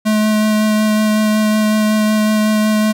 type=tone with vibrato; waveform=square; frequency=214.4 Hz; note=A3; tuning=45 cents flat; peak=-12 dBFS; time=0.05-2.93 s; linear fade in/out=20 ms; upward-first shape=sine; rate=5.4 Hz; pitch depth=10 cents each way; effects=none